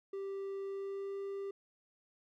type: tone with pitch glide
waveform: triangle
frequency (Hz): 392 to 395.2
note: G4 to G4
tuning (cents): 0 to +14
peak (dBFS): -36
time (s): 0.13-1.51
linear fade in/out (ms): 5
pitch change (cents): +14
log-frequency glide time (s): 0.64-1.18
effects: none